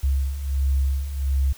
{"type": "beating tone pair", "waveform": "sine", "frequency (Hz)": [67.1, 68.5], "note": ["C2", "C#2"], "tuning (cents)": [44, -20], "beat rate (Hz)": 1.4, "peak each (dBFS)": [-25, -20], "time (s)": [0.03, 1.53], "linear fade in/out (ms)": 10, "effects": ["tanh soft clip ceiling -12 dBFS", "white hiss -47 dBFS RMS until 1.57 s"]}